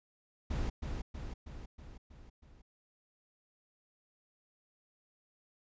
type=noise with echo; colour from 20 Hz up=brown; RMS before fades=-34 dBFS; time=0.5-0.7 s; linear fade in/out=10 ms; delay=320 ms; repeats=6; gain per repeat=-4 dB; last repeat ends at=2.62 s; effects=resampled to 16000 Hz